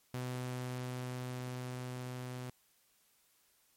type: tone with level ramp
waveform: sawtooth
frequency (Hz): 125.9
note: B2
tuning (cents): +34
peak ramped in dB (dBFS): -33 to -37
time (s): 0.14-2.5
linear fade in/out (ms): 2
effects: white hiss -71 dBFS RMS until 3.76 s + MP3 64 kbps